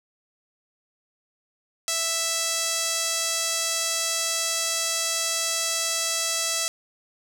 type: tone with band-pass filter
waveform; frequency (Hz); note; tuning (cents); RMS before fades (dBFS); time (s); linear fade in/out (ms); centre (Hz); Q
sawtooth; 659.3; E5; 0; -26; 1.88-6.68; 0; 6900; 1.4
effects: none